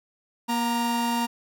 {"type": "tone pair together", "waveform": "45% pulse", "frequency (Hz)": [237.9, 930], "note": ["A#3", "A#5"], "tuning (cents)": [35, -4], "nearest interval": "2 octaves", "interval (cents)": 2361, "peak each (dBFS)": -26, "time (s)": [0.48, 1.27], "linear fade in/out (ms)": 20, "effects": []}